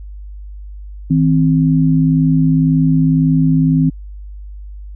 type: tone pair together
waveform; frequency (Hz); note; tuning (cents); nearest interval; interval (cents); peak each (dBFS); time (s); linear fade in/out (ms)
sine; 160 / 261.9; D#3 / C4; +49 / +2; major sixth; 853; -11 / -13; 1.1-3.9; 10
effects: added 50 Hz sine -28 dBFS peak until 4.95 s